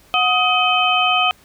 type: tone cluster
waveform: sine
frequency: 731 / 1256 / 2541 / 3077 Hz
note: F#5 / D#6 / D#7 / G7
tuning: -21 / +16 / +36 / -33 cents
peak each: -19 dBFS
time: 0.14-1.31 s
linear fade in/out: 0 ms
effects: pink hiss -51 dBFS RMS until 1.44 s